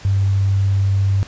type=tone; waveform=sine; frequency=98 Hz; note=G2; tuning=in tune; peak=-13 dBFS; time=0.05-1.23 s; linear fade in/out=0 ms; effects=pink hiss -39 dBFS RMS until 1.27 s + resampled to 16000 Hz